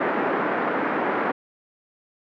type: band-pass noise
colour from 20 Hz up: pink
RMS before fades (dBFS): -24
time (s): 0-1.32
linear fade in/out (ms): 10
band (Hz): 240 to 1800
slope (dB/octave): 24
effects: none